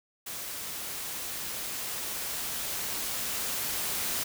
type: noise with level ramp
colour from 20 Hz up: white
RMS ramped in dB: -38 to -31 dBFS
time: 0.26-4.24 s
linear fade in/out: 10 ms
effects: none